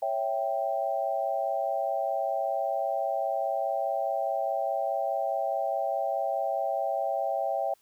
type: chord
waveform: sine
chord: C# diminished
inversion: none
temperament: equal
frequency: 554.4 / 659.3 / 784 Hz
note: C#5 / E5 / G5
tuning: 0 / 0 / 0 cents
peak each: -32 / -30 / -30 dBFS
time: 0.02-7.74 s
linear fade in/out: 5 ms
effects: white hiss -66 dBFS RMS until 7.81 s